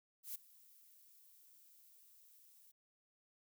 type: noise with ADSR envelope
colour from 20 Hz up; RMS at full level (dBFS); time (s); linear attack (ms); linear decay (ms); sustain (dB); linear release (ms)
violet; -43; 0.23-2.72; 120; 10; -22; 13
effects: none